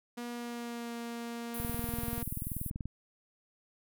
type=tone with pitch glide; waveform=sawtooth; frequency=239.8 to 234.6 Hz; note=A#3 to A#3; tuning=+49 to +11 cents; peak=-34 dBFS; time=0.17-2.23 s; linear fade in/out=10 ms; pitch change=-38 cents; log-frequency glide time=0.29-0.94 s
type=high-pass noise; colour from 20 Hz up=pink; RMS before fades=-42 dBFS; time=1.54-2.7 s; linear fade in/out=5 ms; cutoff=9800 Hz; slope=48 dB/octave
type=click train; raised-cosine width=5 ms; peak=-25 dBFS; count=27; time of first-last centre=1.6-2.856 s; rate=20.7 Hz
effects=none